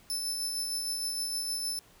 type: tone with tremolo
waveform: 25% pulse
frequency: 5274 Hz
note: E8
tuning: in tune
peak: -25 dBFS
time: 0.1-1.79 s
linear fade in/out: 0 ms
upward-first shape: sine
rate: 6.5 Hz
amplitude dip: 30%
effects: pink hiss -59 dBFS RMS until 2 s